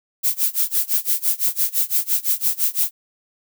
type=noise with tremolo; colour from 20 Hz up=violet; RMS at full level=-17 dBFS; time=0.23-2.91 s; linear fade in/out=20 ms; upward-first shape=sine; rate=5.9 Hz; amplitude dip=95%; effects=none